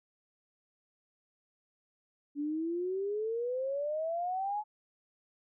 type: exponential sweep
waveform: sine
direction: up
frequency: 284.6 to 858 Hz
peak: -31 dBFS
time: 2.35-4.64 s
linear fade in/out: 50 ms
effects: none